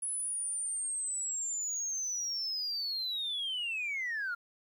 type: linear sweep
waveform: sine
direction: down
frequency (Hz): 10280 to 1374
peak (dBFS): -31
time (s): 0.02-4.35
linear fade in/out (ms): 10
effects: tanh soft clip ceiling -30 dBFS + 11-bit